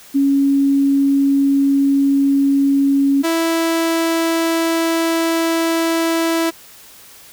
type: tone pair in turn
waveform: sine / sawtooth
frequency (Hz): 277.2 / 329.6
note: C#4 / E4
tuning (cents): 0 / 0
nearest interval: minor third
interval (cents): 300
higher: second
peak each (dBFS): -11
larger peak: neither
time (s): 0.14-3.23 / 3.23-6.51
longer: second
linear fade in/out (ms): 20
effects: white hiss -42 dBFS RMS until 7.32 s